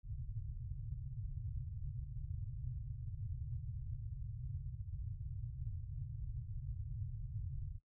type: low-pass noise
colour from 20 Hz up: white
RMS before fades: -44 dBFS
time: 0.03-7.8 s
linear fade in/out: 50 ms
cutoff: 140 Hz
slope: 96 dB/octave
effects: noise-tail reverb RT60 0.1 s tail -18 dB re dry